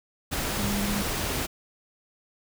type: tone in noise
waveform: sine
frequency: 202.2 Hz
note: G#3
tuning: 46 cents flat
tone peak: -28 dBFS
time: 0.58-1.03 s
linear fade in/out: 20 ms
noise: pink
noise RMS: -29 dBFS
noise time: 0.31-1.47 s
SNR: -2 dB
effects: none